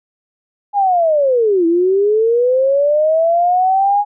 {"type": "linear two-way sweep", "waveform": "sine", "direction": "down then up", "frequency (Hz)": [830.6, 327.6, 830.6], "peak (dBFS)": -10, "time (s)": [0.73, 4.05], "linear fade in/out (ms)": 50, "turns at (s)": 1.66, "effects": []}